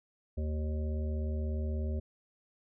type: harmonic tone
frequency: 76.6 Hz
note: D#2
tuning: 27 cents flat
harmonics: 1 / 3 / 5 / 7 / 8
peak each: -31 / -41 / -45 / -48 / -49 dBFS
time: 0.37-2 s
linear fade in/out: 10 ms
effects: none